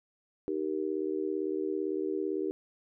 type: chord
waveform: sine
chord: Eb major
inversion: none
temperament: just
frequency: 311.1 / 388.9 / 466.7 Hz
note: Eb4 / G4 / Bb4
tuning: 0 / -14 / +2 cents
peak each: -34 / -32 / -38 dBFS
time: 0.48-2.51 s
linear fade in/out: 0 ms
effects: none